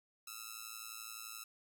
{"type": "ring-modulated tone", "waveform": "5% pulse", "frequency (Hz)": 1318.5, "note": "E6", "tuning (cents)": 0, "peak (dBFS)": -31, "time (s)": [0.27, 1.44], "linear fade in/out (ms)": 5, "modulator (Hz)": 55.8, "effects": []}